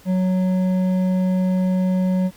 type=tone with hard clipping; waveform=triangle; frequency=185 Hz; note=F#3; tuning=in tune; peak=-18 dBFS; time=0.05-2.31 s; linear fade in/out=50 ms; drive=11 dB; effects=pink hiss -49 dBFS RMS until 2.36 s